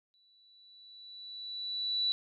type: tone with exponential growth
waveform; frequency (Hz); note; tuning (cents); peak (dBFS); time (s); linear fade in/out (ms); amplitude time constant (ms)
sine; 3951; B7; 0; -26; 0.14-2.12; 0; 430
effects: none